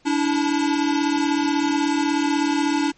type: tone cluster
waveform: square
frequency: 288.4 / 324.7 / 877 Hz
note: D4 / E4 / A5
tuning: -31 / -26 / -6 cents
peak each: -21 / -24 / -30 dBFS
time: 0.05-2.92 s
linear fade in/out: 20 ms
effects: pink hiss -58 dBFS RMS until 2.97 s + MP3 32 kbps